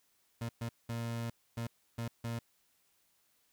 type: tone bursts at uneven times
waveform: 30% pulse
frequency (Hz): 116.5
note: A#2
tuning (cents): -1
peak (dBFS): -33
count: 6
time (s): 0.41-0.49 / 0.61-0.69 / 0.89-1.3 / 1.57-1.67 / 1.98-2.08 / 2.24-2.39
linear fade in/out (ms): 5
effects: white hiss -73 dBFS RMS until 3.52 s